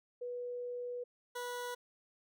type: tone pair in turn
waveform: sine / 20% pulse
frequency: 489.2 / 489.2 Hz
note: B4 / B4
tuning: -16 / -16 cents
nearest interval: unison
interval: 0 cents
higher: neither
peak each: -38 / -34 dBFS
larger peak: second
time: 0.21-1.04 / 1.35-1.75 s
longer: first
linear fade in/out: 10 ms
effects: none